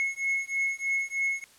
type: beating tone pair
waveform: triangle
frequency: 2178 / 2181.2 Hz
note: C#7 / C#7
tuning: -31 / -29 cents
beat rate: 3.2 Hz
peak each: -28 / -28 dBFS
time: 0-1.44 s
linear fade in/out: 0 ms
effects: white hiss -57 dBFS RMS until 1.58 s + low-pass 11000 Hz 12 dB/octave